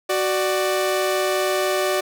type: tone pair together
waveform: sawtooth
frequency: 373.2 / 592 Hz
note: F#4 / D5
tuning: +15 / +14 cents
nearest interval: minor sixth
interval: 799 cents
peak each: -18 dBFS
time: 0.09-2.01 s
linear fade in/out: 10 ms
effects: none